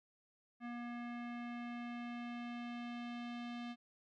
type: tone with low-pass filter sweep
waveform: square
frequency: 239.3 Hz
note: A#3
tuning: 46 cents sharp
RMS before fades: -45 dBFS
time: 0.6-3.76 s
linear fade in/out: 50 ms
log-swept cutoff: 2000 to 3400 Hz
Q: 1.8
effects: none